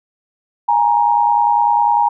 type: tone pair together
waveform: sine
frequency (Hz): 828 / 938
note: G#5 / A#5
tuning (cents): -5 / +11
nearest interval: major second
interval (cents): 216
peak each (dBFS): -14 / -13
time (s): 0.68-2.09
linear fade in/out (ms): 10
effects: none